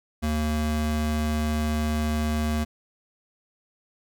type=tone pair together; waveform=square; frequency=76.2 / 228.6 Hz; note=D#2 / A#3; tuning=-36 / -34 cents; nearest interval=octave + perfect fifth; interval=1902 cents; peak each=-26 / -31 dBFS; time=0.22-2.65 s; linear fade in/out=20 ms; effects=none